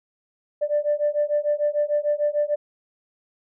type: beating tone pair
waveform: sine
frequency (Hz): 587.3 / 594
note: D5 / D5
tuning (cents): 0 / +20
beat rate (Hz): 6.7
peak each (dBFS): -22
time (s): 0.61-2.56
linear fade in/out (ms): 20
effects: tanh soft clip ceiling -13 dBFS